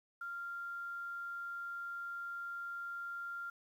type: tone with quantisation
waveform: sine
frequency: 1390 Hz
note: F6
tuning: 9 cents flat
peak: -40 dBFS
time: 0.21-3.5 s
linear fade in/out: 5 ms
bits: 11
effects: none